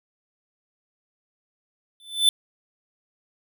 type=tone with exponential growth; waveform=square; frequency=3520 Hz; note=A7; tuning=in tune; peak=-12 dBFS; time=2-2.29 s; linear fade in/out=1 ms; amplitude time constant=61 ms; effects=none